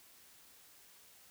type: silence
effects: white hiss -61 dBFS RMS until 1.3 s